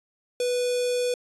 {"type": "tone with notch filter", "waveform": "square", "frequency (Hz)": 492.7, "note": "B4", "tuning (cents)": -4, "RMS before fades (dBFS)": -25, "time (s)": [0.4, 1.14], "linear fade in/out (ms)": 2, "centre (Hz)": 1300, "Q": 0.66, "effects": ["resampled to 24000 Hz"]}